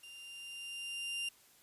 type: tone with level ramp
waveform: 40% pulse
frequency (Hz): 2791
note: F7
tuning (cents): -2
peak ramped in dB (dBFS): -49 to -34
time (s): 0.03-1.29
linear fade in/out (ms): 5
effects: white hiss -64 dBFS RMS until 1.62 s + resampled to 32000 Hz